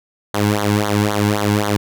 sawtooth tone with flanger, 103.83 Hz, G#2, in tune, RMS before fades -17 dBFS, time 0.34-1.77 s, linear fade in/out 5 ms, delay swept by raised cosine 0.38 to 1.68 ms, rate 3.8 Hz, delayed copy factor -1, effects none

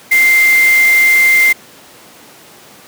sine tone in noise, 2093 Hz, C7, in tune, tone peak -6 dBFS, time 0.11-1.53 s, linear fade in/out 10 ms, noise white, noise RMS -21 dBFS, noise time 0.11-1.53 s, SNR +12 dB, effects pink hiss -39 dBFS RMS until 2.87 s + high-pass 200 Hz 12 dB/octave

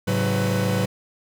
45% pulse tone cluster, 107.1 / 135.7 / 186.8 / 500 Hz, A2 / C#3 / F#3 / B4, -46 / -36 / +17 / +21 cents, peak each -24 / -29 / -24 / -27 dBFS, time 0.07-0.86 s, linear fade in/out 10 ms, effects none

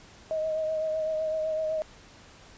sine tone with vibrato, 629 Hz, D#5, 19 cents sharp, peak -26 dBFS, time 0.31-1.82 s, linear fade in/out 0 ms, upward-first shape triangle, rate 7.9 Hz, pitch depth 31 cents each way, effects pink hiss -52 dBFS RMS until 2.57 s + resampled to 16000 Hz

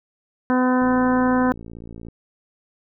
harmonic tone, 253.2 Hz, B3, 43 cents sharp, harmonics 1 / 2 / 3 / 4 / 5 / 6 / 7, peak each -17 / -24 / -27 / -25 / -32 / -29 / -35 dBFS, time 0.5-1.52 s, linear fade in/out 0 ms
click train, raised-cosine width 3 ms, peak -25 dBFS, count 73, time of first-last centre 0.82-2.085 s, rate 56.9 Hz
effects none

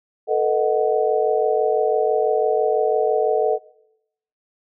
sine chord, B dominant seventh, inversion third, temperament equal with one note detuned, 440 / 486 / 622.3 / 740 Hz, A4 / B4 / D#5 / F#5, 0 / -28 / 0 / 0 cents, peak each -19 / -24 / -22 / -23 dBFS, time 0.27-3.59 s, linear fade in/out 50 ms, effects noise-tail reverb RT60 0.8 s tail -21 dB re dry

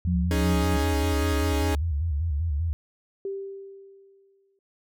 sine tone with vibrato, 77.78 Hz, D#2, in tune, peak -23 dBFS, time 0.05-2.73 s, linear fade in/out 0 ms, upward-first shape square, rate 5.1 Hz, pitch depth 130 cents each way
sine tone with tremolo, 177.4 Hz, F3, 27 cents sharp, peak -22 dBFS, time 0.07-0.77 s, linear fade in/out 5 ms, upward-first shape triangle, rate 2.9 Hz, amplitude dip 65%
sawtooth chord, C# suspended second, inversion none, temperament equal, 277.2 / 311.1 / 415.3 Hz, C#4 / D#4 / G#4, 0 / 0 / 0 cents, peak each -26 dBFS, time 0.31-1.75 s, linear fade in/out 0 ms
sine tone with exponential decay, 392 Hz, G4, in tune, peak -27 dBFS, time 3.25-4.59 s, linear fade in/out 2 ms, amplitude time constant 290 ms
effects none

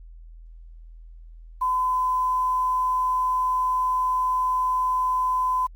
sine tone with quantisation, 1015 Hz, B5, 47 cents sharp, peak -20 dBFS, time 1.61-5.67 s, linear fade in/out 10 ms, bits 8, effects added 41 Hz sine -41 dBFS peak until 5.75 s + Opus 48 kbps

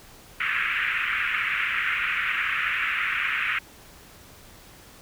white band-pass noise, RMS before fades -26 dBFS, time 0.4-3.59 s, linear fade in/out 5 ms, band 1300 to 2600 Hz, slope 48 dB/octave, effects pink hiss -49 dBFS RMS until 5.01 s

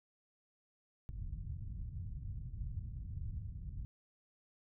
white low-pass noise, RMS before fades -43 dBFS, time 1.09-3.85 s, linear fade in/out 0 ms, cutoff 110 Hz, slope 24 dB/octave, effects none

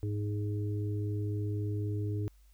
harmonic tone, 103.83 Hz, G#2, in tune, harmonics 1 / 3 / 4, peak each -31 / -40 / -42 dBFS, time 0.03-2.28 s, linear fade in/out 0 ms, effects added 50 Hz sine -57 dBFS peak until 2.53 s + white hiss -71 dBFS RMS until 2.53 s

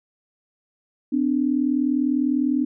sine tone pair together, 254.9 / 294.9 Hz, C4 / D4, -45 / +7 cents, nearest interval minor third, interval 252 cents, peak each -21 dBFS, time 1.12-2.65 s, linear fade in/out 10 ms, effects none

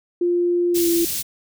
sine tone with pitch glide, 350 to 338.5 Hz, F4 to E4, +4 to +46 cents, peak -16 dBFS, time 0.21-1.05 s, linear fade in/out 5 ms, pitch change -58 cents, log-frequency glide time 0.7-0.9 s
white band-stop noise, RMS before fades -25 dBFS, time 0.74-1.23 s, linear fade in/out 20 ms, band 240 to 3600 Hz, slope 12 dB/octave
effects none

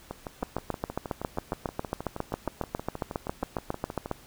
two click trains, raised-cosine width 1 ms, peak -20 / -14 dBFS, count 26 / 28, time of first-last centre 0.11-4.059 / 0.43-4.113 s, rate 6.33 / 7.33 Hz, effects pink hiss -53 dBFS RMS until 4.26 s

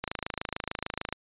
click train, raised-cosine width 0.3 ms, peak -15 dBFS, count 30, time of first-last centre 0.04-1.126 s, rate 26.7 Hz, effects resampled to 8000 Hz

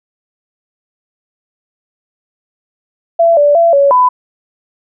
sine tone with pitch steps, 672 / 582 / 675 / 561 / 1000 Hz, E5 / D5 / E5 / C#5 / B5, +33 / -16 / +41 / +21 / +21 cents, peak -5 dBFS, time 3.19-4.09 s, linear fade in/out 10 ms, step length 180 ms, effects none

